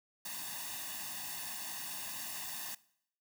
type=noise with comb filter; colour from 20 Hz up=white; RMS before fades=-42 dBFS; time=0.25-2.75 s; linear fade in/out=5 ms; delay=1.1 ms; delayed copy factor=+0.9; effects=noise-tail reverb RT60 0.7 s tail -21 dB re dry + high-pass 150 Hz 12 dB/octave